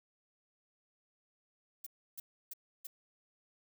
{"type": "noise bursts", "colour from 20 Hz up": "violet", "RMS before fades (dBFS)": -44, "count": 4, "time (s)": [1.84, 2.87], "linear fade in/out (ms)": 5, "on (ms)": 25, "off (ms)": 310, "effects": []}